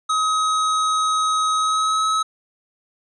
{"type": "tone with pitch glide", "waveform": "square", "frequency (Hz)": [1268, 1284.2], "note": ["D#6", "E6"], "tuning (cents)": [32, -46], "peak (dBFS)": -18, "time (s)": [0.09, 2.23], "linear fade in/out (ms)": 10, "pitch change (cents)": 22, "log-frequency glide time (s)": [1.56, 2.05], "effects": ["resampled to 22050 Hz", "10-bit"]}